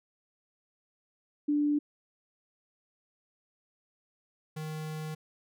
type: tone pair in turn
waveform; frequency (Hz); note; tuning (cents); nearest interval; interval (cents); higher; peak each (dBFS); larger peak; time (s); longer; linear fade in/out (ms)
sine / square; 293.7 / 155.58; D4 / D#3; 0 / 0; major seventh; 1100; first; -24 / -36; first; 1.48-1.79 / 4.56-5.15; second; 10
effects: none